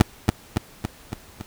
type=tone with echo; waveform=20% pulse; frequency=106 Hz; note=G#2; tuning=36 cents sharp; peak=-3 dBFS; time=0-0.02 s; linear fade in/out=5 ms; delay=280 ms; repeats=5; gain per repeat=-4 dB; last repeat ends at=1.42 s; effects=pink hiss -48 dBFS RMS until 1.46 s